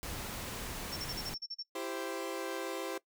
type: noise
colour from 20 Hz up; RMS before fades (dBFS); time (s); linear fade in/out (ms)
pink; -41; 0.03-1.34; 0
type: tone bursts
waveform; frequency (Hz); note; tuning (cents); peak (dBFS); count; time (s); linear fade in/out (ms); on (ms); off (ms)
sine; 5440; F8; -46; -37; 9; 0.92-1.63; 10; 46; 37
type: chord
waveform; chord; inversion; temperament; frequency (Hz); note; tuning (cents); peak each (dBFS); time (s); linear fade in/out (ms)
sawtooth; C major; first; equal with one note detuned; 333.1 / 392 / 523.3; E4 / G4 / C5; +18 / 0 / 0; -37; 1.75-2.98; 5
effects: noise-tail reverb RT60 0.1 s tail -19 dB re dry